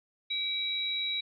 sine tone pair together, 2304 / 3871 Hz, D7 / B7, -34 / -35 cents, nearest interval major sixth, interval 899 cents, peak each -36 / -30 dBFS, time 0.3-1.21 s, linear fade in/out 10 ms, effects none

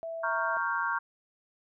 sine tone, 659.3 Hz, E5, in tune, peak -34 dBFS, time 0.03-0.57 s, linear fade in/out 0 ms
sine chord, G half-diminished seventh, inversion first, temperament equal, 932.3 / 1108.7 / 1396.9 / 1568 Hz, Bb5 / Db6 / F6 / G6, 0 / 0 / 0 / 0 cents, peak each -33 dBFS, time 0.23-0.99 s, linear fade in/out 10 ms
effects none

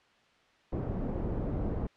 pink low-pass noise, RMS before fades -33 dBFS, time 0.72-1.87 s, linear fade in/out 5 ms, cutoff 490 Hz, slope 12 dB/octave, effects white hiss -64 dBFS RMS until 1.96 s + low-pass 3000 Hz 12 dB/octave

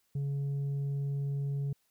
sine tone with tanh clipping, 140.3 Hz, C#3, 21 cents sharp, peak -31 dBFS, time 0.15-1.73 s, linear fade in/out 5 ms, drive 3 dB, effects white hiss -74 dBFS RMS until 1.9 s

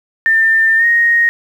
sine tone with pitch glide, 1796 to 1867.9 Hz, A6 to A#6, +35 to +3 cents, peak -8 dBFS, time 0.26-1.29 s, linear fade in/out 0 ms, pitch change +68 cents, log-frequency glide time 0.77-0.85 s, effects 7-bit

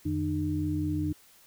sine tone cluster, 87.9 / 152.7 / 302.7 Hz, F2 / D#3 / D#4, +12 / -32 / -48 cents, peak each -32 / -34 / -29 dBFS, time 0.05-1.13 s, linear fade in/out 10 ms, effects white hiss -58 dBFS RMS until 1.46 s

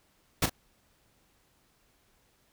pink noise with echo, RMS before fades -25 dBFS, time 0.42-0.46 s, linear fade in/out 5 ms, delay 37 ms, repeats 1, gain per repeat -10 dB, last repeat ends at 0.497 s, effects pink hiss -68 dBFS RMS until 2.52 s

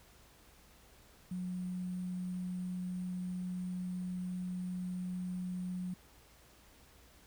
sine tone with sample-and-hold, 181.5 Hz, F#3, 33 cents flat, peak -36 dBFS, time 1.31-5.94 s, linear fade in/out 5 ms, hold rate 8820 Hz, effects added 60 Hz sine -66 dBFS peak until 7.26 s + pink hiss -62 dBFS RMS until 7.26 s

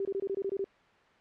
sine tone bursts, 392 Hz, G4, in tune, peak -29 dBFS, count 9, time 0-0.643 s, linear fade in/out 2 ms, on 51 ms, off 23 ms, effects white hiss -61 dBFS RMS until 1.2 s + low-pass 2000 Hz 12 dB/octave

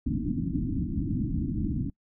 white low-pass noise, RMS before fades -29 dBFS, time 0.06-1.9 s, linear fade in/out 5 ms, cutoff 310 Hz, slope 96 dB/octave, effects noise-tail reverb RT60 0.1 s tail -24 dB re dry

